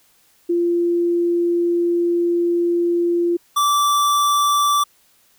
sine / square tone pair in turn, 345 / 1164.1 Hz, F4 / D6, -21 / -16 cents, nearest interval octave + major sixth, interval 2105 cents, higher second, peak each -15 / -15 dBFS, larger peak neither, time 0.49-3.37 / 3.56-4.84 s, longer first, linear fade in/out 10 ms, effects white hiss -57 dBFS RMS until 5.38 s

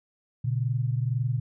sine tone pair together, 119.4 / 141.38 Hz, A#2 / C#3, +42 / +34 cents, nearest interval minor third, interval 292 cents, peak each -25 / -29 dBFS, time 0.44-1.4 s, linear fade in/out 10 ms, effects none

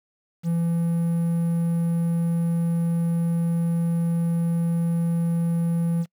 triangle tone with quantisation, 168.4 Hz, E3, 37 cents sharp, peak -18 dBFS, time 0.43-6.06 s, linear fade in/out 50 ms, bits 8, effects noise-tail reverb RT60 0.1 s tail -26 dB re dry

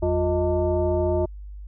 sine tone with frequency modulation, 355 Hz, F4, 28 cents sharp, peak -19 dBFS, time 0.02-1.26 s, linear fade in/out 10 ms, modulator 271 Hz, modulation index 1.3, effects added 50 Hz sine -35 dBFS peak until 1.67 s

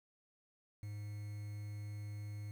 triangle tone with quantisation, 103.83 Hz, G#2, in tune, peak -40 dBFS, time 0.83-2.51 s, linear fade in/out 0 ms, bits 10, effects none

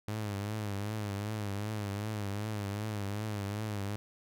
sawtooth tone with vibrato, 103.83 Hz, G#2, in tune, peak -30 dBFS, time 0.08-3.96 s, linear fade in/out 0 ms, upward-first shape triangle, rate 2.6 Hz, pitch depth 97 cents each way, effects none

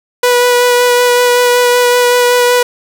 sawtooth tone with vibrato, 489.9 Hz, B4, 14 cents flat, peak -3 dBFS, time 0.23-2.63 s, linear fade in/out 5 ms, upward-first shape sine, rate 5.3 Hz, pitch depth 12 cents each way, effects none

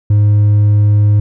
sine tone with hard clipping, 103.83 Hz, G#2, in tune, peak -7 dBFS, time 0.1-1.2 s, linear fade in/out 5 ms, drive 2 dB, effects none

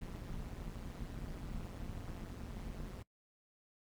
brown noise with amplitude modulation, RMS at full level -41 dBFS, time 0.01-3.03 s, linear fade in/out 10 ms, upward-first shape sine, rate 181 Hz, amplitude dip 85%, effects noise-tail reverb RT60 0.1 s tail -20 dB re dry

